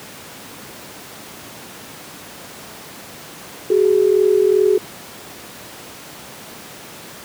sine tone pair together, 377.4 / 420 Hz, F#4 / G#4, +34 / +19 cents, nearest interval major second, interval 185 cents, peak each -14 dBFS, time 3.7-4.78 s, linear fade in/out 5 ms, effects pink hiss -36 dBFS RMS until 7.24 s + high-pass 150 Hz 12 dB/octave

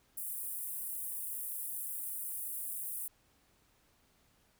pink high-pass noise, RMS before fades -40 dBFS, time 0.17-3.08 s, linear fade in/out 5 ms, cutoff 9300 Hz, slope 48 dB/octave, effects pink hiss -70 dBFS RMS until 4.59 s

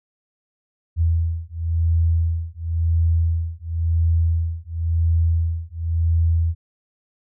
sine beating tone pair, 82.41 / 83.36 Hz, E2 / E2, 0 / +20 cents, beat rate 0.95 Hz, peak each -20 dBFS, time 0.96-6.55 s, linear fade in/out 50 ms, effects none

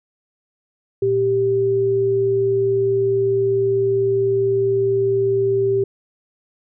sine tone pair together, 116.54 / 392 Hz, A#2 / G4, 0 / 0 cents, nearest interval octave + major sixth, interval 2100 cents, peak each -26 / -15 dBFS, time 1.02-5.84 s, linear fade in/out 5 ms, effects none

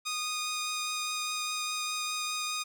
10% pulse tone with vibrato, 1235 Hz, D#6, 13 cents flat, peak -23 dBFS, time 0.05-2.64 s, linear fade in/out 20 ms, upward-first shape triangle, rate 4.9 Hz, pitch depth 9 cents each way, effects none

